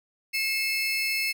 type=tone pair together; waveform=30% pulse; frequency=2158 / 2627 Hz; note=C#7 / E7; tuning=-47 / -7 cents; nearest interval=minor third; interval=340 cents; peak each=-25 dBFS; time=0.33-1.33 s; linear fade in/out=20 ms; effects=none